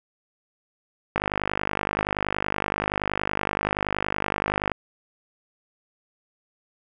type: click train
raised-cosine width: 0.5 ms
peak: -8 dBFS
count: 181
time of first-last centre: 1.16-4.717 s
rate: 50.6 Hz
effects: none